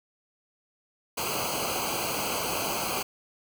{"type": "noise with comb filter", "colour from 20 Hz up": "pink", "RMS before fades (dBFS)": -30, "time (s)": [1.17, 3.03], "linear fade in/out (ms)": 10, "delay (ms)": 0.55, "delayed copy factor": -1, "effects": []}